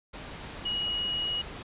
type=tone in noise; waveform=sine; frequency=2900 Hz; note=F#7; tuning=35 cents flat; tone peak=-28 dBFS; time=0.65-1.42 s; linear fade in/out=10 ms; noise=pink; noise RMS=-41 dBFS; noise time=0.13-1.63 s; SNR=+10 dB; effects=resampled to 8000 Hz